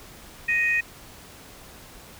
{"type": "tone pair together", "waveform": "sine", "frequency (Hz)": [1868.4, 2494], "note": ["A#6", "D#7"], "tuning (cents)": [3, 3], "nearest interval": "perfect fourth", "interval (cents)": 500, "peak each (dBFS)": -22, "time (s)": [0.48, 0.81], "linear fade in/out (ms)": 10, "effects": ["tanh soft clip ceiling -12 dBFS", "pink hiss -46 dBFS RMS until 2.19 s"]}